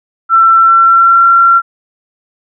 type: tone with pitch glide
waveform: sine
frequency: 1343 to 1366.5 Hz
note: E6 to F6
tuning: +32 to -38 cents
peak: -3 dBFS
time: 0.29-1.62 s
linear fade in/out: 50 ms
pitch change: +30 cents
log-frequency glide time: 0.55-1.26 s
effects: none